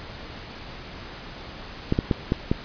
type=clicks; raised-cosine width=3 ms; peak=-7 dBFS; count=5; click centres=1.924 / 1.989 / 2.112 / 2.321 / 2.515 s; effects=pink hiss -39 dBFS RMS until 2.64 s + resampled to 11025 Hz